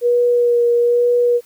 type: tone with vibrato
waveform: sine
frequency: 480 Hz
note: B4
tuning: 49 cents flat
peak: -11 dBFS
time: 0.01-1.41 s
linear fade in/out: 50 ms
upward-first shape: sine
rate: 1.1 Hz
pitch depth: 17 cents each way
effects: white hiss -51 dBFS RMS until 1.45 s